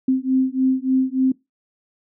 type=beating tone pair; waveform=sine; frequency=259.6 / 263 Hz; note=C4 / C4; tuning=-13 / +9 cents; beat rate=3.4 Hz; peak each=-19 dBFS; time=0.08-1.32 s; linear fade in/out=5 ms; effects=noise-tail reverb RT60 0.2 s tail -22 dB re dry